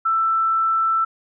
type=tone; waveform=sine; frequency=1329 Hz; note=E6; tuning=14 cents sharp; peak=-16 dBFS; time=0.05-1.05 s; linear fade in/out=10 ms; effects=none